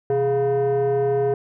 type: tone with frequency modulation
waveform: sine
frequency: 415.3 Hz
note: G#4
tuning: in tune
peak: -15 dBFS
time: 0.1-1.34 s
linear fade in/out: 2 ms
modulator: 288 Hz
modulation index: 0.63
effects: tanh soft clip ceiling -16 dBFS